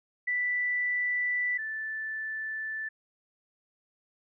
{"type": "tone pair in turn", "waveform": "sine", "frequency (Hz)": [1975.5, 1757.2], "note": ["B6", "A6"], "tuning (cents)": [0, -3], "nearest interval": "major second", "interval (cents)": 203, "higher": "first", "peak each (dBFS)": [-26, -32], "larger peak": "first", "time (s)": [[0.27, 1.58], [1.58, 2.89]], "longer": "neither", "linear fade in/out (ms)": 10, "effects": []}